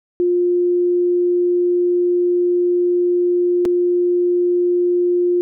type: tone with dropouts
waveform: sine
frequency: 353.5 Hz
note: F4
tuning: 21 cents sharp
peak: -13 dBFS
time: 0.2-5.41 s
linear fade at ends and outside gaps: 0 ms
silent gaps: 3.652-3.657 s
effects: none